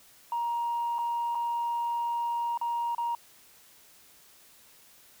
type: tone with dropouts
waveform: sine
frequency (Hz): 942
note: A#5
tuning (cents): +18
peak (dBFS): -26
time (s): 0.32-3.15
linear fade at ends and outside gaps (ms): 2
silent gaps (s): 0.984-0.988 / 1.349-1.353 / 2.575-2.613 / 2.949-2.981
effects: tanh soft clip ceiling -24 dBFS + white hiss -57 dBFS RMS until 5.2 s